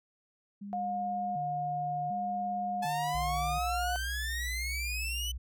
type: tone with vibrato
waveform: sine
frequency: 174.61 Hz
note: F3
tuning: in tune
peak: -39 dBFS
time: 0.61-3.59 s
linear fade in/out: 10 ms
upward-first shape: square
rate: 0.67 Hz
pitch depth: 250 cents each way
type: tone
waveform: sine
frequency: 716 Hz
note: F5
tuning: 43 cents sharp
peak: -31 dBFS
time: 0.73-3.96 s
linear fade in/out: 0 ms
type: exponential sweep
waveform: sawtooth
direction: up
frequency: 856 to 3023 Hz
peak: -31 dBFS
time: 2.82-5.32 s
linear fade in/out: 10 ms
type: tone with pitch glide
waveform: sine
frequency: 60.7 to 62.08 Hz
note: B1 to B1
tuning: -29 to +10 cents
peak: -35 dBFS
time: 3.14-5.38 s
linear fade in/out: 10 ms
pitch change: +39 cents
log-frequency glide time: 3.88-4.11 s
effects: none